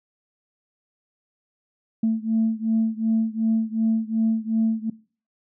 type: beating tone pair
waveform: sine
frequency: 222 / 224.7 Hz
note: A3 / A3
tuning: +16 / +37 cents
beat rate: 2.7 Hz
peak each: -22 dBFS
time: 2.03-4.9 s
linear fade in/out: 5 ms
effects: noise-tail reverb RT60 0.4 s tail -20 dB re dry + tanh soft clip ceiling -13 dBFS